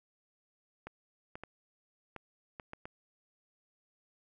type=clicks; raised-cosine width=0.5 ms; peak=-28 dBFS; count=7; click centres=0.87 / 1.355 / 1.436 / 2.163 / 2.598 / 2.734 / 2.855 s; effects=none